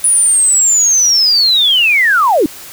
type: linear sweep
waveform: sine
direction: down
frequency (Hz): 9870 to 257.9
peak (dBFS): -7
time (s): 0.04-2.46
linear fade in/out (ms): 2
effects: white hiss -32 dBFS RMS until 2.72 s